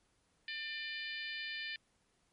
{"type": "harmonic tone", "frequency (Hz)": 597, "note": "D5", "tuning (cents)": 28, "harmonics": [3, 4, 5, 6, 7, 8], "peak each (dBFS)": [-43, -45, -47, -49, -50, -51], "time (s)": [0.48, 1.76], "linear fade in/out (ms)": 2, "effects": ["pink hiss -75 dBFS RMS until 2.32 s", "MP3 48 kbps"]}